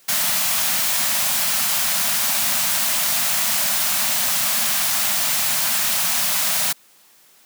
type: band-stop noise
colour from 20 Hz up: white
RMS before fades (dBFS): -20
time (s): 0.08-6.73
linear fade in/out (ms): 10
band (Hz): 250 to 570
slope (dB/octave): 96
effects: white hiss -53 dBFS RMS until 7.45 s + high-pass 150 Hz 12 dB/octave